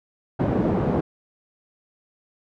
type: band-pass noise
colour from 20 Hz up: pink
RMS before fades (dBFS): -22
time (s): 0.39-1.01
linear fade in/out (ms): 10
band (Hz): 110 to 580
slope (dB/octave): 12
effects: none